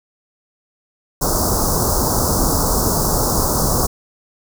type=band-stop noise; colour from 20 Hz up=pink; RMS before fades=-17 dBFS; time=1.21-3.87 s; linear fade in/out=10 ms; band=1300 to 4900 Hz; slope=48 dB/octave; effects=none